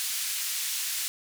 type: band-pass noise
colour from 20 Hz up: white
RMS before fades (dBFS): -31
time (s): 0-1.08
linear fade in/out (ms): 0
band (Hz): 2200 to 13000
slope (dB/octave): 12
effects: none